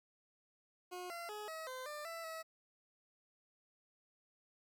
20% pulse tone with pitch steps, 360.5 / 684 / 421.1 / 640 / 514 / 596 / 664 / 646 Hz, F#4 / F5 / G#4 / D#5 / C5 / D5 / E5 / E5, -45 / -36 / +24 / +49 / -31 / +25 / +12 / -35 cents, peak -39 dBFS, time 0.91-2.43 s, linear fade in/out 20 ms, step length 190 ms, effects 12-bit

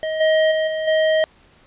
square tone with level steps, 630 Hz, D#5, 21 cents sharp, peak -22 / -14 / -18 / -22 / -15 dBFS, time 0.03-1.24 s, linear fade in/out 0 ms, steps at 0.2 / 0.51 / 0.67 / 0.87 s, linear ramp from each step 10 ms, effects pink hiss -53 dBFS RMS until 1.66 s + resampled to 8000 Hz

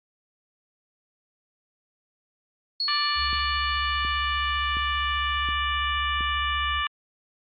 sine tone with exponential decay, 4353 Hz, C#8, 32 cents flat, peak -23 dBFS, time 2.8-5.52 s, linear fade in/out 2 ms, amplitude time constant 590 ms
harmonic tone, 587.3 Hz, D5, in tune, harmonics 2 / 3 / 4 / 5 / 6, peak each -27 / -30 / -33 / -31 / -37 dBFS, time 2.88-6.87 s, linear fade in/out 2 ms
sine tone with vibrato, 69.3 Hz, C#2, in tune, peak -32 dBFS, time 3.15-6.84 s, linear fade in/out 50 ms, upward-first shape square, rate 15 Hz, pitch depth 75 cents each way
click train, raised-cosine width 3 ms, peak -27 dBFS, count 5, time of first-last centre 3.33-6.208 s, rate 1.39 Hz
effects Opus 24 kbps

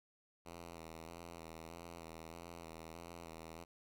5% pulse tone with vibrato, 83.1 Hz, E2, 15 cents sharp, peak -38 dBFS, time 0.45-3.65 s, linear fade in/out 20 ms, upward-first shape square, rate 1.6 Hz, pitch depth 37 cents each way, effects none

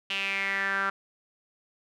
sawtooth tone with band-pass filter sweep, 196 Hz, G3, in tune, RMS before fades -29 dBFS, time 0.1-0.9 s, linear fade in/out 5 ms, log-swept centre 2900 to 1400 Hz, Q 6, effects none

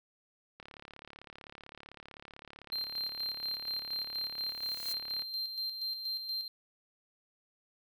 click train, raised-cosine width 0.3 ms, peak -32 dBFS, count 166, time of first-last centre 0.6-5.222 s, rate 35.7 Hz
triangle tone with tremolo, 4156 Hz, C8, 12 cents flat, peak -32 dBFS, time 2.72-6.48 s, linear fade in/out 2 ms, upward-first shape square, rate 4.2 Hz, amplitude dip 50%
blue noise with exponential growth, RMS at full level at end -41 dBFS, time 4.24-4.93 s, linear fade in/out 5 ms, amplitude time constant 150 ms
effects none

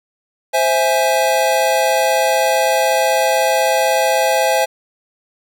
square chord, C augmented, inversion none, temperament equal, 523.3 / 659.3 / 830.6 Hz, C5 / E5 / G#5, 0 / 0 / 0 cents, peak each -18 dBFS, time 0.53-4.66 s, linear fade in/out 20 ms, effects none

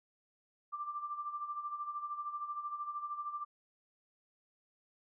sine tone with tremolo, 1181 Hz, D6, 9 cents sharp, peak -35 dBFS, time 0.72-3.45 s, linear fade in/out 20 ms, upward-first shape sine, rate 13 Hz, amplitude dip 65%, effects none

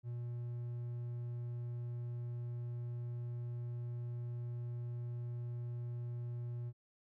triangle tone, 120.1 Hz, B2, 48 cents flat, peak -37 dBFS, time 0.03-6.73 s, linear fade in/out 50 ms, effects none

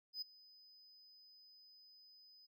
triangle tone with ADSR envelope, 5010 Hz, D#8, 11 cents sharp, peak -38 dBFS, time 0.13-2.47 s, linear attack 86 ms, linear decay 12 ms, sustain -22 dB, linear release 20 ms, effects none

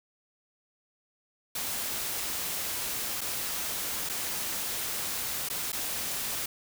white noise with dropouts, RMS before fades -33 dBFS, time 1.55-6.46 s, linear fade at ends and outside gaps 5 ms, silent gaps 3.209-3.214 / 4.091-4.095 / 5.488-5.499 / 5.72-5.728 s, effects none

